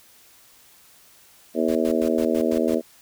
harmonic tone, 80.4 Hz, E2, 43 cents flat, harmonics 3 / 4 / 5 / 6 / 7 / 8, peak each -24 / -25 / -26 / -27 / -27 / -28 dBFS, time 1.54-2.82 s, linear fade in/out 50 ms
pink noise bursts, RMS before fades -38 dBFS, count 7, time 1.68-2.749 s, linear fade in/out 5 ms, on 73 ms, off 93 ms
effects white hiss -53 dBFS RMS until 3.01 s

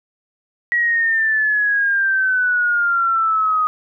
sine exponential sweep, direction down, 1921 to 1244.5 Hz, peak -14 dBFS, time 0.72-3.67 s, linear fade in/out 0 ms, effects none

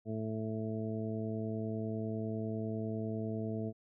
harmonic tone, 110 Hz, A2, in tune, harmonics 1 / 2 / 3 / 4 / 5 / 6, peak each -39 / -38 / -44 / -42 / -55 / -45 dBFS, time 0.05-3.73 s, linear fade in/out 50 ms, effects none

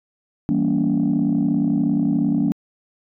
sine chord, E diminished seventh, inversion none, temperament equal with one note detuned, 164.81 / 196 / 233.1 / 284.3 Hz, E3 / G3 / Bb3 / Db4, 0 / 0 / 0 / +44 cents, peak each -23 / -22 / -20 / -19 dBFS, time 0.49-2.52 s, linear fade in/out 0 ms, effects tanh soft clip ceiling -11 dBFS

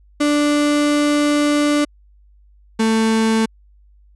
35% pulse tone pair in turn, 293.7 / 222.5 Hz, D4 / A3, 0 / +20 cents, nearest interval perfect fourth, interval 480 cents, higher first, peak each -12 dBFS, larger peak neither, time 0.2-1.85 / 2.79-3.46 s, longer first, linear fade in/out 10 ms, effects added 50 Hz sine -47 dBFS peak until 4.15 s + resampled to 24000 Hz

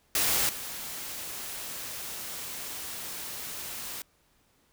white noise with level steps, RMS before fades -26 / -38 dBFS, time 0.15-4.02 s, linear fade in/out 2 ms, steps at 0.49 s, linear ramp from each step 2 ms, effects pink hiss -67 dBFS RMS until 4.72 s

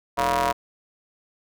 sawtooth ring-modulated tone, 130.9 Hz, C3, 1 cent sharp, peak -13 dBFS, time 0.17-0.53 s, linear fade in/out 20 ms, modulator 830 Hz, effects none

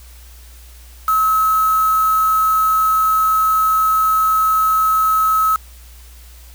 sine tone with quantisation, 1289 Hz, E6, 39 cents flat, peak -12 dBFS, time 1.08-5.56 s, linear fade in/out 2 ms, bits 4, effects added 60 Hz sine -38 dBFS peak until 6.54 s + white hiss -46 dBFS RMS until 6.54 s

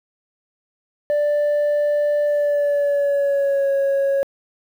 sine tone with pitch glide, 588 to 551.8 Hz, D5 to C#5, +2 to -8 cents, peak -13 dBFS, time 1.1-4.23 s, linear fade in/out 0 ms, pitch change -110 cents, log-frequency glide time 2.26-3.7 s, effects tanh soft clip ceiling -15 dBFS + 8-bit

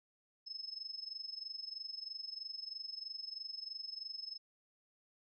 sine tone with amplitude modulation, 5200 Hz, E8, 24 cents flat, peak -39 dBFS, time 0.46-4.38 s, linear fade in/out 20 ms, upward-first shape sine, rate 23.1 Hz, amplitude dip 85%, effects none

